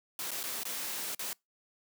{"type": "noise with dropouts", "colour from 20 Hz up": "white", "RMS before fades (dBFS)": -37, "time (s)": [0.19, 1.33], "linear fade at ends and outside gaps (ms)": 1, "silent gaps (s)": [[0.308, 0.315], [0.431, 0.438], [0.634, 0.653], [1.148, 1.193]], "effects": ["noise-tail reverb RT60 0.2 s tail -26 dB re dry", "high-pass 200 Hz 12 dB/octave"]}